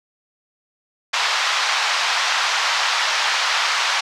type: band-pass noise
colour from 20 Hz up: pink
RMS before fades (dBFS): -20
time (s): 1.13-4.01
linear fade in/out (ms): 10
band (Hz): 860 to 5600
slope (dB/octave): 24
effects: none